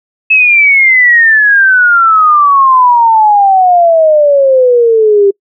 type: exponential sweep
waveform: sine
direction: down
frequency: 2607 to 392 Hz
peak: -3 dBFS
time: 0.3-5.31 s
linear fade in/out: 10 ms
effects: noise-tail reverb RT60 0.1 s tail -25 dB re dry